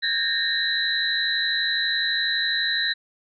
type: tone cluster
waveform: sine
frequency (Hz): 1598 / 1670 / 1835 / 3845 / 4025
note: G6 / G#6 / A#6 / B7 / B7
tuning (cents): +33 / +9 / -28 / -47 / +32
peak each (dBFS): -32 / -33 / -25 / -29 / -25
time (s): 0.02-2.94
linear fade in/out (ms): 20
effects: none